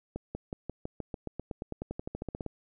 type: accelerating click train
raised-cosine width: 2 ms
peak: -22 dBFS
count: 22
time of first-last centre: 0.16-2.463 s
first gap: 190 ms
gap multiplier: 0.94
effects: none